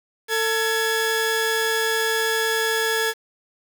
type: tone pair together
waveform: sawtooth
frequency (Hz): 447.4 / 1689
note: A4 / G#6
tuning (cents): +29 / +29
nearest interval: octave + major seventh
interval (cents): 2300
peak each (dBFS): -19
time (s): 0.28-3.14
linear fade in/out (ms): 50
effects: 7-bit